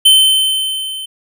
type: tone with level ramp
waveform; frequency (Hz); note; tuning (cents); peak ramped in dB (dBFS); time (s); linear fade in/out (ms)
square; 3078; G7; -32; -4 to -24; 0.05-1.06; 10
effects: none